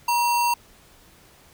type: tone with sample-and-hold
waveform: sine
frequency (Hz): 953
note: A#5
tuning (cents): +38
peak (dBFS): -18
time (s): 0.08-0.54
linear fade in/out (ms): 5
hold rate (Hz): 3675
effects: pink hiss -53 dBFS RMS until 1.53 s